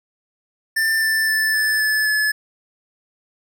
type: tone with pitch steps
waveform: square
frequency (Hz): 1784 / 1770.7 / 1757.4 / 1744.3 / 1731.2 / 1718.3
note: A6 / A6 / A6 / A6 / A6 / A6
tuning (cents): +23 / +10 / -3 / -16 / -29 / -42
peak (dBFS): -17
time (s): 0.76-2.32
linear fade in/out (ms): 10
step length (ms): 260
effects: none